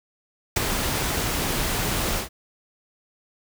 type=noise with ADSR envelope; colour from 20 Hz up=pink; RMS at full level=-19 dBFS; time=0.56-2.29 s; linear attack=7 ms; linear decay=17 ms; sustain=-6 dB; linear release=120 ms; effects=none